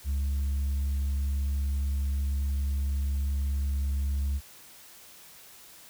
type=tone with tanh clipping; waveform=triangle; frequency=69.5 Hz; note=C#2; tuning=5 cents sharp; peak=-26 dBFS; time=0.04-4.41 s; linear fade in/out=50 ms; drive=7 dB; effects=white hiss -51 dBFS RMS until 5.89 s